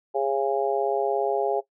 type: harmonic tone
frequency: 137 Hz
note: C#3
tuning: 20 cents flat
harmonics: 3 / 4 / 5 / 6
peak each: -26 / -27 / -28 / -29 dBFS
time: 0.14-1.61 s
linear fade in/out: 20 ms
effects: noise-tail reverb RT60 0.1 s tail -17 dB re dry